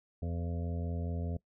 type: harmonic tone with a mistuned harmonic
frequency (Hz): 84.8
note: E2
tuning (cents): +50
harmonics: 1 / 2 / 3 / 5 / 6 / 7 / 8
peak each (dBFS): -34 / -40 / -44 / -48 / -50 / -51 / -52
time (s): 0.22-1.37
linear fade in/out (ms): 5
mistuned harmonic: 8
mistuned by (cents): +18
effects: noise-tail reverb RT60 0.1 s tail -21 dB re dry